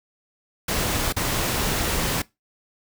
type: noise with dropouts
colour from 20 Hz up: pink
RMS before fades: -24 dBFS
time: 0.68-2.22 s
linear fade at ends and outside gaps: 5 ms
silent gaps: 1.125-1.164 s
effects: noise-tail reverb RT60 0.2 s tail -21 dB re dry